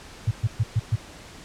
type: tone bursts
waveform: sine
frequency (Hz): 110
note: A2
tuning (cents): 0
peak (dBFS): -17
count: 5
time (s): 0.27-0.96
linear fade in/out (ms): 10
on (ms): 42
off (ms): 120
effects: pink hiss -44 dBFS RMS until 1.44 s + low-pass 8000 Hz 12 dB/octave